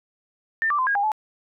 sine tone with pitch steps, 1795 / 1171 / 1030 / 1633 / 808 / 861 Hz, A6 / D6 / C6 / G#6 / G#5 / A5, +34 / -5 / -28 / -30 / -48 / -38 cents, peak -19 dBFS, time 0.62-1.118 s, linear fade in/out 0 ms, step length 83 ms, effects none

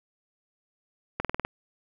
slowing click train, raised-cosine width 0.5 ms, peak -12 dBFS, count 6, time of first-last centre 1.2-1.45 s, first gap 47 ms, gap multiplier 1.03, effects none

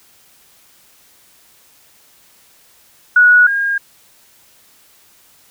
sine tone pair in turn, 1463 / 1619.8 Hz, F#6 / G#6, -20 / -44 cents, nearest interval major second, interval 176 cents, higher second, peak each -5 / -14 dBFS, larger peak first, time 3.16-3.47 / 3.47-3.78 s, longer neither, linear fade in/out 5 ms, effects white hiss -50 dBFS RMS until 5.5 s

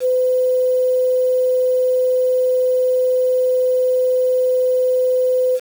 sine tone with quantisation, 507 Hz, B4, 45 cents sharp, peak -13 dBFS, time 0-5.6 s, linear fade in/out 50 ms, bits 6, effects none

